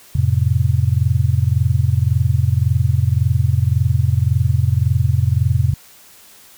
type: chord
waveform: sine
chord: F major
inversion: none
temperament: just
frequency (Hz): 87.31 / 109.13 / 130.96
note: F2 / A2 / C3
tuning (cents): 0 / -14 / +2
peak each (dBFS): -17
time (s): 0.15-5.74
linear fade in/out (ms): 5
effects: white hiss -45 dBFS RMS until 6.57 s